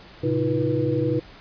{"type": "tone cluster", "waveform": "sine", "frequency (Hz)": [113.9, 135.2, 315.7, 347.1, 485.4], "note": ["A#2", "C#3", "D#4", "F4", "B4"], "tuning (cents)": [-40, -43, 25, -11, -30], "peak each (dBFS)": [-28, -26, -25, -29, -25], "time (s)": [0.23, 1.2], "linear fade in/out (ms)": 10, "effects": ["pink hiss -46 dBFS RMS until 1.4 s", "resampled to 11025 Hz"]}